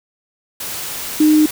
sine tone in noise, 306.5 Hz, D#4, 26 cents flat, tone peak -8 dBFS, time 1.2-1.46 s, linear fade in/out 5 ms, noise white, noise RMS -26 dBFS, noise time 0.6-1.51 s, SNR +15 dB, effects none

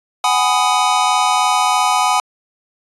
square chord, G# minor seventh, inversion third, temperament just, 747.5 / 830.6 / 996.7 / 1245.9 Hz, F#5 / G#5 / B5 / D#6, +17 / 0 / +16 / +2 cents, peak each -19 dBFS, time 0.24-2.2 s, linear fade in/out 2 ms, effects resampled to 24000 Hz

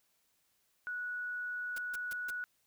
sine tone, 1469 Hz, F#6, 13 cents flat, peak -36 dBFS, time 0.87-2.44 s, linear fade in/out 0 ms
white noise bursts, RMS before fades -46 dBFS, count 4, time 1.76-2.306 s, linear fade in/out 5 ms, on 24 ms, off 150 ms
effects white hiss -75 dBFS RMS until 2.66 s

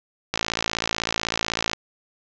click train, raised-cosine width 0.2 ms, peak -5 dBFS, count 79, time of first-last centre 0.34-1.733 s, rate 56 Hz, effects resampled to 16000 Hz + 7-bit

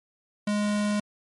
square tone, 207.7 Hz, G#3, in tune, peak -24 dBFS, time 0.47-1 s, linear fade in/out 5 ms, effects MP3 48 kbps

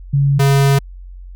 sine / square tone pair in turn, 140 / 138.55 Hz, C#3 / C#3, +18 / -1 cents, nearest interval unison, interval 19 cents, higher first, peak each -10 dBFS, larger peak neither, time 0.13-0.39 / 0.39-0.79 s, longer second, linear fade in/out 10 ms, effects added 45 Hz sine -31 dBFS peak until 1.35 s

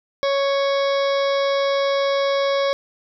harmonic tone, 554.4 Hz, C#5, in tune, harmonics 1 / 2 / 3 / 4 / 6 / 7 / 8 / 9 / 10, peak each -18 / -26 / -33 / -31 / -33 / -34 / -41 / -37 / -37 dBFS, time 0.23-2.73 s, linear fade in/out 0 ms, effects none

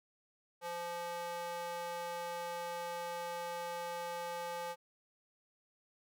square tone with high-pass filter, 172.5 Hz, F3, 21 cents flat, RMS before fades -41 dBFS, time 0.61-4.76 s, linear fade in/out 50 ms, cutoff 670 Hz, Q 6, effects none

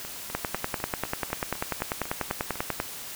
two click trains, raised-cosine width 0.5 ms, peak -22 / -11 dBFS, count 11 / 26, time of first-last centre 0.05-2.556 / 0.35-2.801 s, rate 3.99 / 10.2 Hz, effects white hiss -39 dBFS RMS until 3.15 s

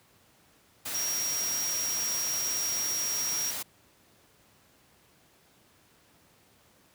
sine tone in noise, 5650 Hz, F8, 19 cents sharp, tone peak -29 dBFS, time 0.94-3.51 s, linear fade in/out 10 ms, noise white, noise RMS -35 dBFS, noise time 0.85-3.63 s, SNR +3 dB, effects pink hiss -62 dBFS RMS until 6.94 s + high-pass 80 Hz 12 dB/octave

